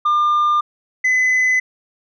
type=tone pair in turn; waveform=sine; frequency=1200 / 2018 Hz; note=D6 / B6; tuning=+37 / +37 cents; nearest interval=major sixth; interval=900 cents; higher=second; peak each=-10 dBFS; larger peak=neither; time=0.05-0.61 / 1.04-1.6 s; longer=neither; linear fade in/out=10 ms; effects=tanh soft clip ceiling -12 dBFS